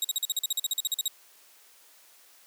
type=tone bursts; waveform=20% pulse; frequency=3800 Hz; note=A#7; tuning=33 cents sharp; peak=-19 dBFS; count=16; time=0.02-1.08 s; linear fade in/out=2 ms; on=25 ms; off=44 ms; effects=white hiss -57 dBFS RMS until 2.46 s + high-pass 400 Hz 12 dB/octave